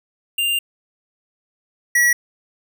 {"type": "tone pair in turn", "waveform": "square", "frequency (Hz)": [2794, 1929.3], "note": ["F7", "B6"], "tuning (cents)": [0, -41], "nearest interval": "tritone", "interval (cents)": 641, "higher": "first", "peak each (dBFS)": [-18, -13], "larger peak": "second", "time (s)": [[0.38, 0.59], [1.95, 2.13]], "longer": "first", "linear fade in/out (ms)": 5, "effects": []}